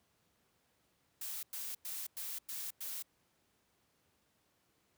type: noise bursts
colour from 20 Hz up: blue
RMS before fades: -42 dBFS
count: 6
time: 1.21-3.025 s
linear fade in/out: 5 ms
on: 220 ms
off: 99 ms
effects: pink hiss -75 dBFS RMS until 4.97 s + high-pass 80 Hz 12 dB/octave